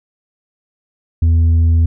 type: tone with tanh clipping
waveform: triangle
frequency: 82.41 Hz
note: E2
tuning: in tune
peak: -9 dBFS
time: 1.22-1.86 s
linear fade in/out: 5 ms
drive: 8 dB
effects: none